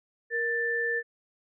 sine tone pair together, 469.5 / 1769 Hz, A#4 / A6, +12 / +9 cents, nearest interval octave + major seventh, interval 2297 cents, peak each -31 / -27 dBFS, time 0.3-1.03 s, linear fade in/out 50 ms, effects none

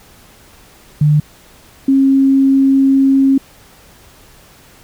sine tone pair in turn, 149.8 / 270.5 Hz, D3 / C#4, +35 / -42 cents, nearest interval minor seventh, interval 1023 cents, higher second, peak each -7 dBFS, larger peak neither, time 1.01-1.2 / 1.88-3.38 s, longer second, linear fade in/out 5 ms, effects pink hiss -44 dBFS RMS until 4.83 s

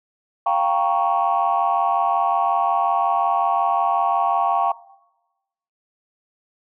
sine chord, G half-diminished seventh, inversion third, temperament equal, 698.5 / 784 / 932.3 / 1108.7 Hz, F5 / G5 / Bb5 / Db6, 0 / 0 / 0 / 0 cents, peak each -21 / -20 / -23 / -21 dBFS, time 0.46-4.72 s, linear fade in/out 5 ms, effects noise-tail reverb RT60 1.0 s tail -20 dB re dry + tanh soft clip ceiling -9 dBFS

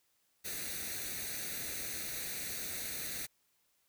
white noise with comb filter, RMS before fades -40 dBFS, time 0.44-3.27 s, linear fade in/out 20 ms, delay 0.48 ms, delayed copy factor +0.7, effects white hiss -75 dBFS RMS until 3.88 s

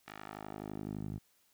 10% pulse tone with band-pass filter sweep, 51.91 Hz, G#1, in tune, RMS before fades -43 dBFS, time 0.06-1.19 s, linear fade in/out 20 ms, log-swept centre 2000 to 120 Hz, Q 0.92, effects white hiss -71 dBFS RMS until 1.53 s

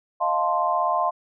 sine chord, F dominant seventh, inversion third, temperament equal, 622.3 / 698.5 / 880 / 1046.5 Hz, Eb5 / F5 / A5 / C6, 0 / 0 / 0 / 0 cents, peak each -28 / -24 / -28 / -23 dBFS, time 0.2-1.11 s, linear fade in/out 20 ms, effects none

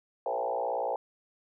sine tone with frequency modulation, 667 Hz, E5, 20 cents sharp, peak -28 dBFS, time 0.26-0.96 s, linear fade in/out 2 ms, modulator 58.8 Hz, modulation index 3.6, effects none

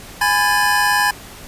square tone cluster, 829 / 1004 / 1647 / 1746 Hz, G#5 / B5 / G#6 / A6, -3 / +28 / -15 / -14 cents, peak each -20 dBFS, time 0.21-1.11 s, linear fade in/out 5 ms, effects pink hiss -37 dBFS RMS until 1.47 s + resampled to 32000 Hz

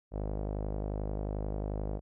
sawtooth tone with low-pass filter, 51.3 Hz, G#1, 21 cents flat, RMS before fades -35 dBFS, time 0.11-2.01 s, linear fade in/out 50 ms, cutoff 610 Hz, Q 2, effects none

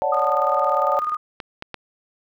sine chord, D major seventh, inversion third, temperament equal with one note detuned, 554.4 / 591.8 / 740 / 880 Hz, C#5 / D5 / F#5 / A5, 0 / +13 / 0 / 0 cents, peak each -24 dBFS, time 0.02-0.99 s, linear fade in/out 0 ms
sine tone with tremolo, 1229 Hz, D#6, 22 cents flat, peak -19 dBFS, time 0.12-1.17 s, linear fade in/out 5 ms, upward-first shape square, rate 20 Hz, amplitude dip 50%
clicks, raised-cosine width 0.3 ms, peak -15 dBFS, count 3, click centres 1.402 / 1.624 / 1.743 s
effects none

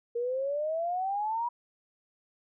sine exponential sweep, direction up, 466.2 to 971 Hz, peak -28 dBFS, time 0.15-1.49 s, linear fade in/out 10 ms, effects none

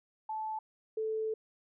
sine tone pair in turn, 871 / 438.5 Hz, A5 / A4, -18 / -6 cents, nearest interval octave, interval 1188 cents, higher first, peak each -34 / -31 dBFS, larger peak second, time 0.29-0.59 / 0.97-1.34 s, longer second, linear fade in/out 5 ms, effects none

